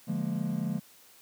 triangle chord, Bb dominant seventh, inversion first, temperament just, 145.68 / 174.81 / 209.8 / 233.1 Hz, D3 / F3 / Ab3 / Bb3, -14 / +2 / +18 / 0 cents, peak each -34 / -31 / -31 / -34 dBFS, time 0.07-0.8 s, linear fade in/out 20 ms, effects white hiss -57 dBFS RMS until 1.21 s + high-pass 80 Hz 12 dB/octave

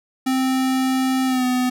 square tone with pitch glide, 261.2 to 251.6 Hz, C4 to B3, -3 to +32 cents, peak -18 dBFS, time 0.26-1.7 s, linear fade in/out 10 ms, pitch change -65 cents, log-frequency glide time 1.26-1.45 s, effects none

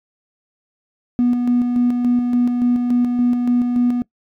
triangle tone with tremolo, 244 Hz, B3, 21 cents flat, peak -9 dBFS, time 1.19-4.02 s, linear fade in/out 0 ms, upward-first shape square, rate 3.5 Hz, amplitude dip 45%, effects noise-tail reverb RT60 0.1 s tail -22 dB re dry + tanh soft clip ceiling -9 dBFS

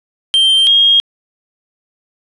triangle / sine tone pair in turn, 3148 / 3250 Hz, G7 / G#7, +7 / -38 cents, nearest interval minor second, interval 55 cents, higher second, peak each -6 dBFS, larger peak neither, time 0.34-0.67 / 0.67-1 s, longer neither, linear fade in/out 0 ms, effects resampled to 24000 Hz + 7-bit

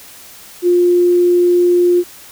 sine tone, 353 Hz, F4, 19 cents sharp, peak -8 dBFS, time 0.62-2.04 s, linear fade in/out 50 ms, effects white hiss -38 dBFS RMS until 2.31 s

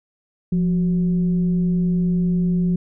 sine tone with frequency modulation, 175.9 Hz, F3, 13 cents sharp, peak -16 dBFS, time 0.52-2.76 s, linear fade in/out 5 ms, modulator 201 Hz, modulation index 0.3, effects none

